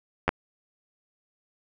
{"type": "clicks", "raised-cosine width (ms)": 0.5, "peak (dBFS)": [-7, -6], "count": 2, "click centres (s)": [0.28, 0.291], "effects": []}